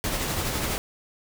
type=noise with tremolo; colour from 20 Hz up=pink; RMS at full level=-26 dBFS; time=0.04-0.78 s; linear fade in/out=0 ms; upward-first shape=triangle; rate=12 Hz; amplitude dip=40%; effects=none